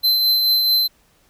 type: tone with tremolo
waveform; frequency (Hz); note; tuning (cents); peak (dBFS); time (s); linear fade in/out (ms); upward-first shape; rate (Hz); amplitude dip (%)
square; 4080; C8; -44; -13; 0.03-0.88; 20; triangle; 4.6; 35
effects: pink hiss -58 dBFS RMS until 1.29 s